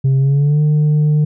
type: tone with pitch glide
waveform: sine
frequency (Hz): 134.3 to 150.75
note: C3 to D3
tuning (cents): +46 to +46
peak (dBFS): -7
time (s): 0.04-1.25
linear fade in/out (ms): 10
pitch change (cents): +200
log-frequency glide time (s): 0.18-0.6
effects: tanh soft clip ceiling -9 dBFS